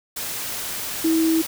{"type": "tone in noise", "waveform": "sine", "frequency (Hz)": 323.6, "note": "E4", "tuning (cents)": -32, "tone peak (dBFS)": -16, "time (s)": [1.04, 1.42], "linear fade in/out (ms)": 10, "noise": "white", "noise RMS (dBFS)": -29, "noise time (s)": [0.16, 1.47], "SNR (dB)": 10, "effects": []}